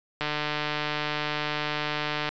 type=click train; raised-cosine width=0.3 ms; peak=-12 dBFS; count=313; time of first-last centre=0.21-2.29 s; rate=150 Hz; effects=resampled to 16000 Hz